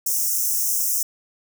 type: high-pass noise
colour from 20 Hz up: white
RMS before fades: -22 dBFS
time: 0.06-1.03 s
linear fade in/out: 5 ms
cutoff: 5400 Hz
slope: 96 dB/octave
effects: none